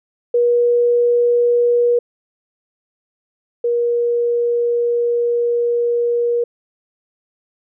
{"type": "tone pair in turn", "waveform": "sine", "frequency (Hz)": [480, 475.6], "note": ["B4", "A#4"], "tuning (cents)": [-49, 35], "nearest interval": "unison", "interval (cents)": 16, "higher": "first", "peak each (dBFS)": [-11, -14], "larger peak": "first", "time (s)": [[0.34, 1.99], [3.64, 6.44]], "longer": "second", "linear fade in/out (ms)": 5, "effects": []}